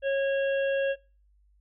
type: harmonic tone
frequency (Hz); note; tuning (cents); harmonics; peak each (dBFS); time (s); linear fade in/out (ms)
548; C#5; -20; 1 / 3 / 5 / 6; -24 / -34 / -39 / -45; 0.02-0.96; 50
effects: noise-tail reverb RT60 0.4 s tail -26 dB re dry + added 50 Hz sine -60 dBFS peak until 1.6 s